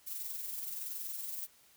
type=noise with amplitude modulation; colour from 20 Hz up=violet; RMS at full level=-39 dBFS; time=0.06-1.47 s; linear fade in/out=20 ms; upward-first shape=sine; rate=21.3 Hz; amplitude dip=40%; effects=white hiss -64 dBFS RMS until 1.76 s